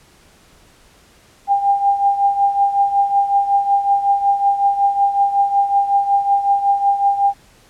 sine tone with tremolo, 800 Hz, G5, 35 cents sharp, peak -9 dBFS, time 1.47-7.34 s, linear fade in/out 50 ms, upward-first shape triangle, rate 5.4 Hz, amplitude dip 75%, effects pink hiss -50 dBFS RMS until 7.69 s + low-pass 11000 Hz 12 dB/octave

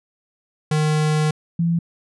square / sine tone pair in turn, 153.4 / 168.78 Hz, D#3 / E3, -24 / +41 cents, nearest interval major second, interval 165 cents, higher second, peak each -17 / -16 dBFS, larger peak second, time 0.71-1.31 / 1.59-1.79 s, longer first, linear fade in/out 5 ms, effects resampled to 24000 Hz

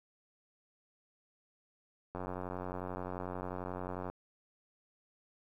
click train, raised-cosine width 1 ms, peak -26 dBFS, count 179, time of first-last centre 2.15-4.1 s, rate 91.3 Hz, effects 11-bit

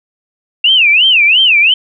sine tone with vibrato, 2700 Hz, E7, 41 cents sharp, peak -5 dBFS, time 0.64-1.74 s, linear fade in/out 5 ms, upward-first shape sine, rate 2.9 Hz, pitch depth 270 cents each way, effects none

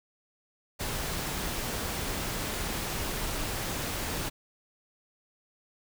pink noise, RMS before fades -33 dBFS, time 0.79-4.3 s, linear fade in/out 20 ms, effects none

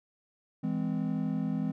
triangle chord, E augmented, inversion none, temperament just, 164.81 / 206 / 257.5 Hz, E3 / G#3 / B#3, 0 / -14 / -28 cents, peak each -31 dBFS, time 0.63-1.72 s, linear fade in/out 10 ms, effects none

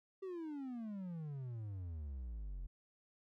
triangle exponential sweep, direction down, 392 to 41.77 Hz, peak -40 dBFS, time 0.22-2.67 s, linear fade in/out 10 ms, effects none

